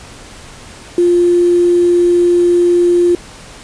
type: tone with quantisation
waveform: sine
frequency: 350 Hz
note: F4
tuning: 4 cents sharp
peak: -7 dBFS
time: 0.98-3.15 s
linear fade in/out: 2 ms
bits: 5
effects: pink hiss -35 dBFS RMS until 3.63 s + resampled to 22050 Hz